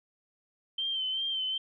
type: tone with vibrato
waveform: sine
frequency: 3114 Hz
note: G7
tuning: 12 cents flat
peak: -29 dBFS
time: 0.78-1.58 s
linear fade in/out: 5 ms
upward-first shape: sine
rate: 2.6 Hz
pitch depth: 42 cents each way
effects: none